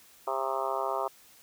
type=harmonic tone with a mistuned harmonic; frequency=133.8 Hz; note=C3; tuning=39 cents sharp; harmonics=3 / 4 / 5 / 6 / 7 / 8 / 9 / 10; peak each=-37 / -37 / -34 / -37 / -35 / -37 / -37 / -42 dBFS; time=0.27-1.08 s; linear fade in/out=5 ms; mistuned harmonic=10; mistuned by=-64 cents; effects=white hiss -57 dBFS RMS until 1.42 s